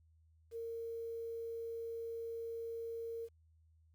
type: tone with quantisation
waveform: sine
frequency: 460 Hz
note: A#4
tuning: 23 cents flat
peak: -40 dBFS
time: 0.51-3.29 s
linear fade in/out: 50 ms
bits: 11
effects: added 80 Hz sine -65 dBFS peak until 3.94 s